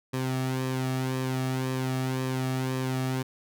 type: tone with flanger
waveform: sawtooth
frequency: 130 Hz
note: C3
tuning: 11 cents flat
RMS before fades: -29 dBFS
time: 0.13-3.23 s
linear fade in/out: 10 ms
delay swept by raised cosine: 1.4 to 2.02 ms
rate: 1.9 Hz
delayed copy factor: -0.55
effects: none